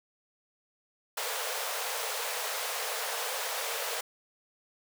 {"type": "high-pass noise", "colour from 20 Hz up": "pink", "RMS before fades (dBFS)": -34, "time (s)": [1.17, 4.01], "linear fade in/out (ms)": 5, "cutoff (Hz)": 440, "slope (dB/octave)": 96, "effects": []}